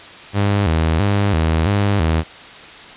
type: tone with vibrato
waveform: sawtooth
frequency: 90.1 Hz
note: F#2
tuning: 45 cents flat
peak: -10 dBFS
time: 0.33-2.24 s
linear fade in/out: 50 ms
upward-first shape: square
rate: 1.5 Hz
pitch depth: 200 cents each way
effects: white hiss -37 dBFS RMS until 2.96 s + resampled to 8000 Hz